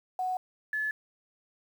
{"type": "tone pair in turn", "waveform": "sine", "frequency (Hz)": [740, 1721.8], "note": ["F#5", "A6"], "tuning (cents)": [0, -38], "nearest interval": "octave + minor third", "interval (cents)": 1462, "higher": "second", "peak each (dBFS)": -28, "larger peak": "neither", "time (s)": [[0.19, 0.37], [0.73, 0.91]], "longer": "neither", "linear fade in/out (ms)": 2, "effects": ["9-bit"]}